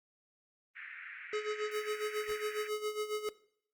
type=band-pass noise; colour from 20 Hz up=white; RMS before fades=-47 dBFS; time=0.75-2.69 s; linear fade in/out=20 ms; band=1500 to 2300 Hz; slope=48 dB/octave
type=tone with tremolo; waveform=square; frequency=424.2 Hz; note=G#4; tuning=37 cents sharp; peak=-32 dBFS; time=1.33-3.29 s; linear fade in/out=2 ms; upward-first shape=sine; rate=7.3 Hz; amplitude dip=70%
type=noise with exponential decay; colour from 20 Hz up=pink; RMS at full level=-47 dBFS; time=2.29-2.4 s; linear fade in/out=2 ms; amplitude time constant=23 ms
effects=noise-tail reverb RT60 0.6 s tail -19 dB re dry + Opus 24 kbps